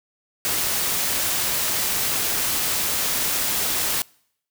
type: noise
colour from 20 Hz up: white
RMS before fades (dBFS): -23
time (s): 0.45-4.02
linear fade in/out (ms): 0
effects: noise-tail reverb RT60 0.7 s tail -26 dB re dry